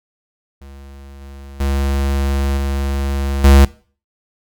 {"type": "tone with level steps", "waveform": "square", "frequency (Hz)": 69, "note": "C#2", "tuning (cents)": -7, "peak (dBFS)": [-36, -34, -16, -18, -6], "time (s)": [0.61, 3.65], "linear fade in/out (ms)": 5, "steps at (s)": [1.21, 1.6, 2.57, 3.44], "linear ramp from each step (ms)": 5, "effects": ["noise-tail reverb RT60 0.4 s tail -20 dB re dry"]}